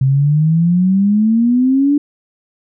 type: exponential sweep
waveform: sine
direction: up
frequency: 130.81 to 293.9 Hz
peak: -9 dBFS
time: 0.01-1.98 s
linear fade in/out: 5 ms
effects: none